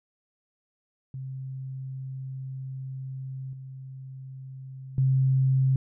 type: tone with level steps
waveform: sine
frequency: 132.4 Hz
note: C3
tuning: 21 cents sharp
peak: -33 / -38 / -19 dBFS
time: 1.14-5.76 s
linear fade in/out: 2 ms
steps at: 3.53 / 4.98 s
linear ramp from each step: 2 ms
effects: none